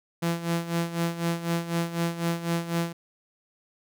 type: tone with tremolo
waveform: sawtooth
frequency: 168.9 Hz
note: E3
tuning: 42 cents sharp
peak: -19 dBFS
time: 0.22-2.93 s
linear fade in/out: 10 ms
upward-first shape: sine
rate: 4 Hz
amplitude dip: 75%
effects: none